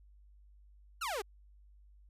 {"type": "exponential sweep", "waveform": "sawtooth", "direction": "down", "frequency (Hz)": [1480, 370], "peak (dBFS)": -31, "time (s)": [1.01, 1.22], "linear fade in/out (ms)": 10, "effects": ["added 50 Hz sine -57 dBFS peak until 2.09 s", "resampled to 32000 Hz"]}